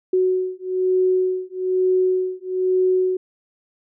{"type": "beating tone pair", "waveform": "sine", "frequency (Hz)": [370, 371.1], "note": ["F#4", "F#4"], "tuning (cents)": [0, 5], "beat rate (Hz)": 1.1, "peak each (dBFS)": -20, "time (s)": [0.13, 3.17], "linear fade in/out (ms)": 5, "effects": []}